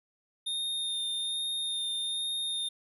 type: tone with vibrato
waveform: square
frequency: 3656 Hz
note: A#7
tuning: 34 cents flat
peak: -31 dBFS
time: 0.46-2.69 s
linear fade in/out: 10 ms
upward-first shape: sine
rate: 1.2 Hz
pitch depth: 14 cents each way
effects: none